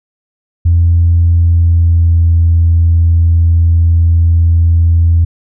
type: tone with pitch glide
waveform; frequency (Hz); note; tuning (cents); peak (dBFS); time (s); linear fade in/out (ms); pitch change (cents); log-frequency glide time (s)
sine; 85 to 83.78; F2 to E2; -46 to +29; -4; 0.65-5.25; 10; -25; 1.35-2.29
effects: tanh soft clip ceiling -1 dBFS